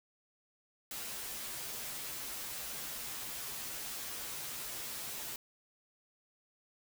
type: noise with comb filter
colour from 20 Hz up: white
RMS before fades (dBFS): -42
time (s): 0.91-5.36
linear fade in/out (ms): 2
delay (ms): 11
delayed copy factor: -0.9
effects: none